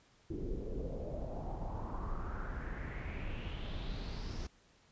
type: noise with low-pass filter sweep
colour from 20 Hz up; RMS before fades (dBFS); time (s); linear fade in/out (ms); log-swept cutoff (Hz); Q
brown; -40; 0.3-4.47; 5; 340 to 5700; 4.4
effects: pink hiss -67 dBFS RMS until 4.91 s + resampled to 16000 Hz